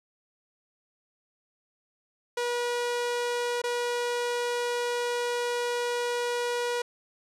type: tone with dropouts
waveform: sawtooth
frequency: 482.9 Hz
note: B4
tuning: 39 cents flat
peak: -23 dBFS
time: 2.37-6.82 s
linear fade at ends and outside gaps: 5 ms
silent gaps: 3.618-3.638 s
effects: low-pass 9000 Hz 12 dB/octave